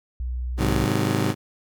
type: tone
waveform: sine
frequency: 61.74 Hz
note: B1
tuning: in tune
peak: -25 dBFS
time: 0.2-0.85 s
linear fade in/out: 0 ms
type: chord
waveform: 20% pulse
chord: Ab dominant seventh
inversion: none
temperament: just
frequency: 103.83 / 129.78 / 155.74 / 186.89 Hz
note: Ab2 / C3 / Eb3 / Gb3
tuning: 0 / -14 / +2 / +18 cents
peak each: -20 / -20 / -24 / -24 dBFS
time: 0.57-1.35 s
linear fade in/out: 50 ms
effects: none